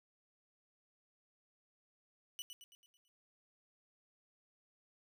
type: tone with echo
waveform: sawtooth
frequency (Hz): 2960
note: F#7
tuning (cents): 0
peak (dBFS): -39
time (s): 2.39-2.42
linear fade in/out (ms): 0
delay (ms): 110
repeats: 6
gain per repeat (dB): -6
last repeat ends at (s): 3.08
effects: none